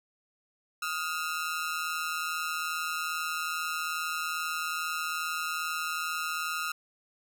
sawtooth ring-modulated tone, 1332 Hz, E6, 18 cents sharp, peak -24 dBFS, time 0.82-6.72 s, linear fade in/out 5 ms, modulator 81.2 Hz, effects none

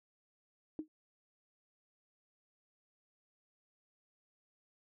sine tone with exponential decay, 310.1 Hz, D#4, 6 cents flat, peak -33 dBFS, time 0.79-0.88 s, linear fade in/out 1 ms, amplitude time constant 18 ms, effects none

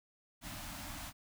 pink band-stop noise, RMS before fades -45 dBFS, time 0.41-1.13 s, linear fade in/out 50 ms, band 320 to 580 Hz, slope 96 dB/octave, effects none

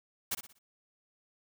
white noise with echo, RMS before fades -32 dBFS, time 0.31-0.35 s, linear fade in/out 10 ms, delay 60 ms, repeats 4, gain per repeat -9 dB, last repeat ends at 0.59 s, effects none

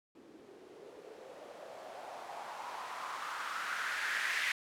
violet noise with low-pass filter sweep, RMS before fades -41 dBFS, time 0.15-4.52 s, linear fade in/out 2 ms, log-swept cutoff 310 to 2000 Hz, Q 3.6, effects none

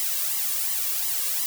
blue noise with flanger, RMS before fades -26 dBFS, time 0-1.46 s, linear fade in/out 0 ms, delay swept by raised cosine 0.98 to 1.84 ms, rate 2.8 Hz, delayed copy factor +1, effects none

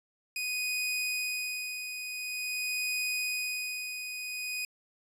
sawtooth tone with tremolo, 2489 Hz, D#7, in tune, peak -26 dBFS, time 0.36-4.65 s, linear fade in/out 2 ms, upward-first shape sine, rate 0.47 Hz, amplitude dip 55%, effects resampled to 32000 Hz

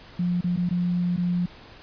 sine tone with dropouts, 176.6 Hz, F3, 20 cents sharp, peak -21 dBFS, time 0.19-1.46 s, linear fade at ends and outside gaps 5 ms, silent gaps 0.41-0.441 / 0.563-0.573 / 0.691-0.708 / 1.164-1.176 s, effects pink hiss -47 dBFS RMS until 1.82 s + resampled to 11025 Hz

